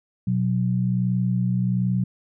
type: tone pair together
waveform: sine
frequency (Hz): 123 / 184.29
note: B2 / F#3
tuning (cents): -7 / -7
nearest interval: perfect fifth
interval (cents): 700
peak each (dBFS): -22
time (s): 0.27-2.04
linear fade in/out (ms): 5
effects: none